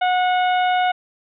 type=harmonic tone; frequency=730 Hz; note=F#5; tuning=24 cents flat; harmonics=1 / 2 / 3 / 4 / 5; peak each=-16 / -25 / -29 / -31 / -34 dBFS; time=0.01-0.92 s; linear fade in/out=10 ms; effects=none